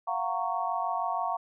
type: chord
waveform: sine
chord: Gb major seventh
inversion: third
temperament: just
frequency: 693.7 / 740 / 925 / 1110 Hz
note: F5 / Gb5 / Bb5 / Db6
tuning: -12 / 0 / -14 / +2 cents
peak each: -33 dBFS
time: 0.07-1.37 s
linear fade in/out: 10 ms
effects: none